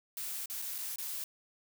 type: noise with dropouts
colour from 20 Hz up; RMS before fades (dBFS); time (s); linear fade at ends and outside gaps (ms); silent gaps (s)
blue; -39; 0.17-1.24; 1; 0.458-0.499 / 0.618-0.622 / 0.782-0.786 / 0.959-0.984
effects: none